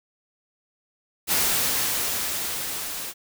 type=noise with level ramp; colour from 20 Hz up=white; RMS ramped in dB=-21 to -33 dBFS; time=1.27-3.14 s; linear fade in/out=50 ms; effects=none